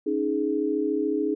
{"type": "chord", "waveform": "sine", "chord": "C# suspended second", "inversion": "none", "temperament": "equal with one note detuned", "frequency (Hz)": [277.2, 311.1, 418.2], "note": ["C#4", "D#4", "G#4"], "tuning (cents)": [0, 0, 12], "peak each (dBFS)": [-29, -26, -26], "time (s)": [0.06, 1.35], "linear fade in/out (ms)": 10, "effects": []}